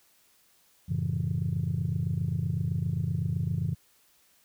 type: chord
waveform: sine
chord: F# minor seventh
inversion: none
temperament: just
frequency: 92.5 / 111 / 138.75 / 166.5 Hz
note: F#2 / A2 / C#3 / E3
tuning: 0 / +16 / +2 / +18 cents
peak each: -32 / -32 / -30 / -31 dBFS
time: 0.88-3.75 s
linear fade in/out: 20 ms
effects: tanh soft clip ceiling -19 dBFS + white hiss -64 dBFS RMS until 4.44 s